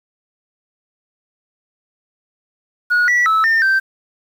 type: tone with pitch steps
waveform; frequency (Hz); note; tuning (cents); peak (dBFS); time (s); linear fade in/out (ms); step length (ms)
sine; 1452 / 1949 / 1305 / 1808 / 1560; F#6 / B6 / E6 / A6 / G6; -33 / -23 / -18 / +47 / -9; -9; 2.9-3.8; 20; 180
effects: tanh soft clip ceiling -10 dBFS + 7-bit